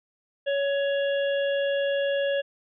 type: harmonic tone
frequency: 559 Hz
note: C#5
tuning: 14 cents sharp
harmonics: 1 / 3 / 5 / 6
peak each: -23 / -33 / -37 / -39 dBFS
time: 0.46-2.42 s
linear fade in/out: 20 ms
effects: none